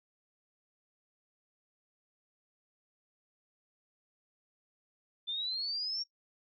sine exponential sweep, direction up, 3520 to 5588 Hz, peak -33 dBFS, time 5.27-6.04 s, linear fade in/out 20 ms, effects noise-tail reverb RT60 0.1 s tail -21 dB re dry

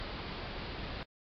pink low-pass noise, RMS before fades -41 dBFS, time 0-1.03 s, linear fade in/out 0 ms, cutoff 4900 Hz, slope 96 dB/octave, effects AAC 64 kbps

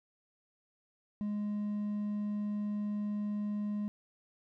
triangle tone with hard clipping, 207.7 Hz, G#3, in tune, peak -33 dBFS, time 1.21-3.88 s, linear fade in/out 0 ms, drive 5 dB, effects none

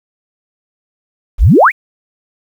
sine exponential sweep, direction up, 32.51 to 2585 Hz, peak -3 dBFS, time 1.38-1.72 s, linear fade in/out 50 ms, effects 7-bit

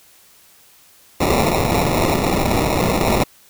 blue noise with sample-and-hold, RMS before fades -17 dBFS, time 1.2-3.24 s, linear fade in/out 10 ms, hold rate 1575 Hz, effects white hiss -50 dBFS RMS until 3.49 s

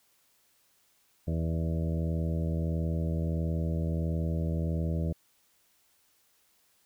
harmonic tone with a mistuned harmonic, 81.5 Hz, E2, 19 cents flat, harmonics 1 / 2 / 3 / 4 / 5 / 6 / 7 / 8, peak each -30 / -31 / -41 / -41 / -45 / -44 / -43 / -48 dBFS, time 1.27-5.13 s, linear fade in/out 10 ms, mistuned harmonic 7, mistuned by +28 cents, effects white hiss -68 dBFS RMS until 6.85 s

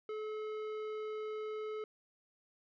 sine tone with tanh clipping, 430.3 Hz, A4, 39 cents flat, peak -40 dBFS, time 0.09-1.84 s, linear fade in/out 2 ms, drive 13 dB, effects none

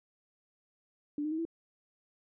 sine tone with pitch steps, 293.7 / 305.6 / 318.1 / 331 Hz, D4 / D#4 / D#4 / E4, 0 / -31 / +38 / +7 cents, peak -31 dBFS, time 1.18-1.452 s, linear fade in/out 2 ms, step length 68 ms, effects none

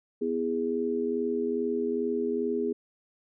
sine chord, E major, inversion second, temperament just, 247.2 / 329.6 / 412 Hz, B3 / E4 / G#4, +2 / 0 / -14 cents, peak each -31 / -34 / -28 dBFS, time 0.21-2.73 s, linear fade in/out 10 ms, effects none

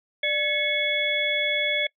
sine tone cluster, 592 / 1704 / 2199 / 3388 Hz, D5 / G#6 / C#7 / G#7, +14 / +44 / -14 / +34 cents, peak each -29 / -32 / -24 / -27 dBFS, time 0.23-1.87 s, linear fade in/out 5 ms, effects noise-tail reverb RT60 0.1 s tail -25 dB re dry

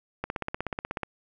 click train, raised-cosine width 0.5 ms, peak -15 dBFS, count 14, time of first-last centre 0.24-1.033 s, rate 16.4 Hz, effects none

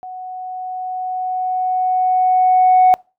sine tone with level ramp, 740 Hz, F#5, in tune, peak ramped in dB -28 to -5 dBFS, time 0.03-2.94 s, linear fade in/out 0 ms, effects noise-tail reverb RT60 0.3 s tail -26 dB re dry + tanh soft clip ceiling -4 dBFS

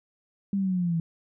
sine linear sweep, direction down, 200.6 to 162.6 Hz, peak -23 dBFS, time 0.53-1 s, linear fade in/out 2 ms, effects none

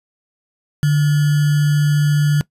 sine tone with sample-and-hold, 147.6 Hz, D3, 9 cents sharp, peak -11 dBFS, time 0.83-2.41 s, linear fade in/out 0 ms, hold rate 1575 Hz, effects noise-tail reverb RT60 0.1 s tail -20 dB re dry + resampled to 32000 Hz

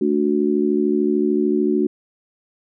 sine chord, D major, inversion second, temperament just, 220.2 / 293.7 / 367.1 Hz, A3 / D4 / F#4, +2 / 0 / -14 cents, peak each -21 / -20 / -19 dBFS, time 0.01-1.87 s, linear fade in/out 5 ms, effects none

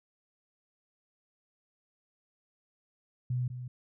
sine tone with echo, 124.8 Hz, B2, 19 cents sharp, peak -28 dBFS, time 3.3-3.48 s, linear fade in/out 5 ms, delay 200 ms, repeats 1, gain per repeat -9 dB, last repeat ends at 3.68 s, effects none

